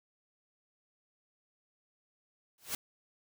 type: noise with exponential growth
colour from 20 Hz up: white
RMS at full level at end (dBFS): -31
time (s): 2.58-2.75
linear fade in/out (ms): 2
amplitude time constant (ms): 35
effects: none